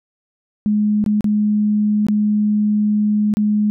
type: tone with dropouts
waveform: sine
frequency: 210 Hz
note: G#3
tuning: 19 cents sharp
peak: -13 dBFS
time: 0.66-3.7 s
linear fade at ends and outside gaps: 0 ms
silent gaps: 1.041-1.062 / 1.208-1.243 / 2.067-2.085 / 3.339-3.37 s
effects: none